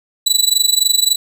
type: tone with amplitude modulation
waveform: 25% pulse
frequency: 3951 Hz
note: B7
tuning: in tune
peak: -4 dBFS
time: 0.26-1.16 s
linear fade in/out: 10 ms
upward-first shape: sine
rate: 23.6 Hz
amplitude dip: 90%
effects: none